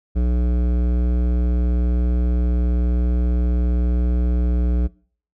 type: tone with hard clipping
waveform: sine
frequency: 60.5 Hz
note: B1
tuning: 35 cents flat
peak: -18 dBFS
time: 0.15-4.88 s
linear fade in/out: 20 ms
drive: 14 dB
effects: noise-tail reverb RT60 0.5 s tail -23 dB re dry